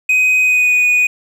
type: tone with pitch glide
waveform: triangle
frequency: 2510 to 2474 Hz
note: D#7 to D#7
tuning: +15 to -10 cents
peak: -8 dBFS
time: 0.09-1.07 s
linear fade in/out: 5 ms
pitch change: -25 cents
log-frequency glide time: 0.43-0.74 s
effects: 8-bit